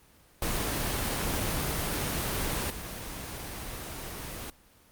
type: noise with level steps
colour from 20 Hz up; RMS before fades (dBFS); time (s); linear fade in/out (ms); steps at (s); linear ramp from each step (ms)
pink; -30 / -38; 0.42-4.5; 2; 2.7; 2
effects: pink hiss -59 dBFS RMS until 4.91 s + Opus 24 kbps